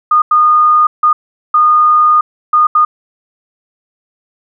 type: tone bursts at uneven times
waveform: sine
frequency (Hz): 1225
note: D#6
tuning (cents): -27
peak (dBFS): -5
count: 6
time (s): 0.11-0.22 / 0.31-0.87 / 1.03-1.13 / 1.54-2.21 / 2.53-2.67 / 2.75-2.85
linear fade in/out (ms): 5
effects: none